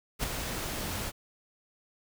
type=noise with ADSR envelope; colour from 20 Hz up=pink; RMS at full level=-29 dBFS; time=0.19-1.12 s; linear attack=43 ms; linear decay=13 ms; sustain=-6 dB; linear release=38 ms; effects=none